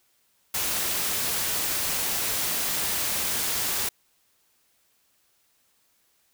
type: noise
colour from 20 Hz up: white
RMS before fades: -27 dBFS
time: 0.54-3.89 s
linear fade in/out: 5 ms
effects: white hiss -67 dBFS RMS until 6.33 s